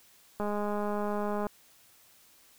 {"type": "click train", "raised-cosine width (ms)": 1, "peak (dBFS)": -20, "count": 222, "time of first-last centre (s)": [0.4, 1.468], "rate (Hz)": 207, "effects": ["white hiss -60 dBFS RMS until 2.58 s"]}